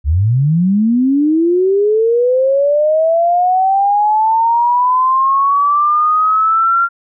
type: linear sweep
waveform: sine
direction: up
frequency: 65.41 to 1388 Hz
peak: -9 dBFS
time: 0.04-6.89 s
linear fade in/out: 50 ms
effects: none